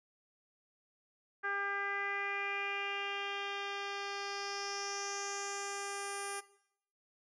10% pulse tone with low-pass filter sweep, 400 Hz, G4, 35 cents sharp, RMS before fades -39 dBFS, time 1.43-6.41 s, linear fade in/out 20 ms, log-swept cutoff 1600 to 10000 Hz, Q 4.1, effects noise-tail reverb RT60 0.7 s tail -17 dB re dry

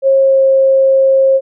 sine tone with pitch glide, 540 to 536 Hz, C#5 to C5, -45 to +42 cents, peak -6 dBFS, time 0.02-1.41 s, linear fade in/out 50 ms, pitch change -13 cents, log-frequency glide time 0.19-0.42 s, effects none

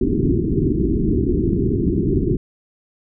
white low-pass noise, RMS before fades -18 dBFS, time 0.01-2.37 s, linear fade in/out 5 ms, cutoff 400 Hz, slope 96 dB/octave, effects none

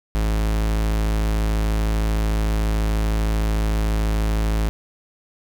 45% pulse tone, 53.6 Hz, A1, 45 cents flat, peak -18 dBFS, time 0.15-4.69 s, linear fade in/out 0 ms, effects none

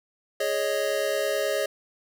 square chord, Ab suspended fourth, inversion none, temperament just, 415.3 / 553.7 / 623 Hz, Ab4 / Db5 / Eb5, 0 / -2 / +2 cents, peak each -31 / -28 / -29 dBFS, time 0.4-1.66 s, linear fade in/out 5 ms, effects none

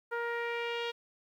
sawtooth tone with low-pass filter sweep, 470.4 Hz, A#4, 16 cents sharp, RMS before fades -35 dBFS, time 0.11-0.92 s, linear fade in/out 20 ms, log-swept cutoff 1500 to 3400 Hz, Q 2.8, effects 11-bit

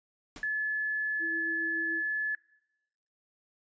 pink noise with exponential decay, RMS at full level -41 dBFS, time 0.36-0.52 s, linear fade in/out 1 ms, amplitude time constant 34 ms
sine tone, 1720 Hz, A6, 40 cents flat, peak -28 dBFS, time 0.43-2.35 s, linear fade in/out 2 ms
sine tone with tremolo, 329.6 Hz, E4, in tune, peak -37 dBFS, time 1.19-2.03 s, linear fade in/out 50 ms, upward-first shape sine, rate 7.1 Hz, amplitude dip 30%
effects noise-tail reverb RT60 0.9 s tail -21 dB re dry + resampled to 16000 Hz

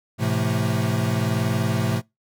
square tone cluster, 108.8 / 129.8 / 169.5 / 220.7 Hz, A2 / C3 / E3 / A3, -19 / -13 / +49 / +5 cents, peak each -25 / -26 / -29 / -28 dBFS, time 0.18-2.02 s, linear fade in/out 50 ms, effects noise-tail reverb RT60 0.2 s tail -24 dB re dry

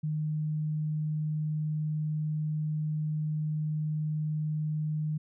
sine tone, 153.4 Hz, D#3, 24 cents flat, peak -28 dBFS, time 0.03-5.18 s, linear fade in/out 10 ms, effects none

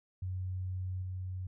sine tone with level steps, 92.5 Hz, F#2, in tune, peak -34 / -36 dBFS, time 0.22-1.47 s, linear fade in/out 5 ms, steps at 1.02 s, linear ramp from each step 5 ms, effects none

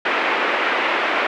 white band-pass noise, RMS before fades -20 dBFS, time 0.05-1.27 s, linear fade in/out 5 ms, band 300 to 2400 Hz, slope 24 dB/octave, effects none

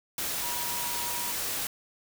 sine tone in noise, 960 Hz, B5, 49 cents flat, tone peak -38 dBFS, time 0.42-1.32 s, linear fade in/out 2 ms, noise white, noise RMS -32 dBFS, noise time 0.18-1.67 s, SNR -9 dB, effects none

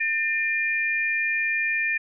sine tone pair together, 1800 / 2401 Hz, A6 / D7, +39 / +38 cents, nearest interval perfect fourth, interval 499 cents, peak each -25 / -24 dBFS, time 0-1.98 s, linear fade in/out 10 ms, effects none

